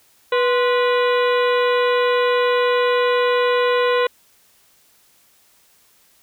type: harmonic tone with a mistuned harmonic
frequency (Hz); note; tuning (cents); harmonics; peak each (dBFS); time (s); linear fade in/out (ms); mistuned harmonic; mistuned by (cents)
490; B4; -14; 1 / 2 / 3 / 4 / 5 / 6 / 7 / 8; -16 / -22 / -26 / -28 / -30 / -32 / -33 / -34; 0.32-4.07; 5; 2; +98
effects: white hiss -56 dBFS RMS until 6.22 s